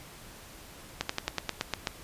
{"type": "slowing click train", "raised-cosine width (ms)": 0.2, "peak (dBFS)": -11, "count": 9, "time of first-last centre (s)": [1.01, 1.872], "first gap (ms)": 84, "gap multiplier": 1.07, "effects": ["pink hiss -49 dBFS RMS until 2.03 s", "resampled to 32000 Hz"]}